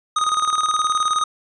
square tone with tremolo, 1244.5 Hz, D#6, in tune, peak -16 dBFS, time 0.16-1.24 s, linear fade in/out 5 ms, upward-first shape square, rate 19 Hz, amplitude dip 55%, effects resampled to 22050 Hz

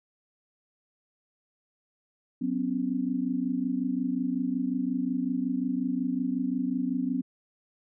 sine chord, F# suspended fourth, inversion none, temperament equal with one note detuned, 185 / 251.7 / 277.2 Hz, F#3 / B3 / C#4, 0 / +33 / 0 cents, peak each -34 / -28 / -31 dBFS, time 2.41-7.22 s, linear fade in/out 10 ms, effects none

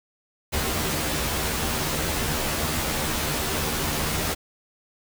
pink noise with comb filter, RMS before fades -26 dBFS, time 0.52-4.35 s, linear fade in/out 20 ms, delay 13 ms, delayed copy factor +0.8, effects none

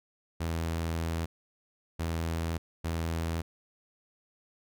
sawtooth tone bursts at uneven times, 82.41 Hz, E2, in tune, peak -26 dBFS, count 3, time 0.4-1.26 / 1.99-2.58 / 2.84-3.42 s, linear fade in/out 10 ms, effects none

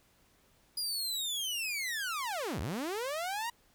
sawtooth linear two-way sweep, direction down then up, 4934 to 60.5 to 965 Hz, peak -30 dBFS, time 0.77-3.5 s, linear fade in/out 5 ms, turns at 2.6 s, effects pink hiss -67 dBFS RMS until 3.74 s

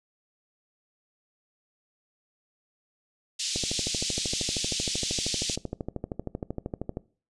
white band-pass noise, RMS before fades -31 dBFS, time 3.39-5.56 s, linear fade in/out 10 ms, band 3000 to 6900 Hz, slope 24 dB/octave
click train, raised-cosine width 2 ms, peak -18 dBFS, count 45, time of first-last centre 3.56-6.971 s, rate 12.9 Hz
effects noise-tail reverb RT60 0.4 s tail -21 dB re dry + resampled to 24000 Hz

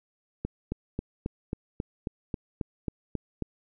click train, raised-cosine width 3 ms, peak -17 dBFS, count 12, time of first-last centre 0.45-3.423 s, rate 3.7 Hz, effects none

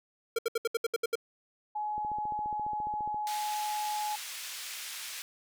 square tone bursts, 460 Hz, A#4, 23 cents flat, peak -27 dBFS, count 9, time 0.36-1.155 s, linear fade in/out 5 ms, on 27 ms, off 69 ms
sine tone, 844 Hz, G#5, 28 cents sharp, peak -31 dBFS, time 1.75-4.16 s, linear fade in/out 10 ms
click train, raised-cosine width 2 ms, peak -33 dBFS, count 18, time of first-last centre 1.98-3.144 s, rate 14.6 Hz
pink band-pass noise, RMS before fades -41 dBFS, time 3.27-5.22 s, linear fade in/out 0 ms, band 2200 to 14000 Hz, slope 12 dB/octave
effects none

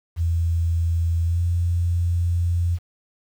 sine tone with pitch glide, 83.8 to 86.41 Hz, E2 to F2, +29 to -18 cents, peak -18 dBFS, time 0.16-2.79 s, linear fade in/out 50 ms, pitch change +53 cents, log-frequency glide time 1.25-1.4 s, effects 8-bit

